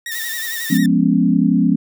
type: tone with vibrato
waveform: sawtooth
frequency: 1844 Hz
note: A#6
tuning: 19 cents flat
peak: -21 dBFS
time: 0.06-0.86 s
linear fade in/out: 2 ms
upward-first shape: sine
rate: 11 Hz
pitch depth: 66 cents each way
type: noise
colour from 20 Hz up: blue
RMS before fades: -28 dBFS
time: 0.11-0.78 s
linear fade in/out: 10 ms
type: chord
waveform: sine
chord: C# dominant seventh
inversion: first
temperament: equal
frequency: 174.61 / 207.7 / 246.9 / 277.2 Hz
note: E#3 / G#3 / B3 / C#4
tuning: 0 / 0 / 0 / 0 cents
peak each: -17 dBFS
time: 0.7-1.76 s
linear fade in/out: 10 ms
effects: none